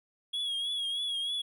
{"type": "tone with vibrato", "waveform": "triangle", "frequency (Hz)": 3322, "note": "G#7", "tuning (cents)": 0, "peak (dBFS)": -29, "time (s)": [0.33, 1.42], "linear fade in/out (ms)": 10, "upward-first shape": "triangle", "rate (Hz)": 3.2, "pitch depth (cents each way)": 63, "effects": []}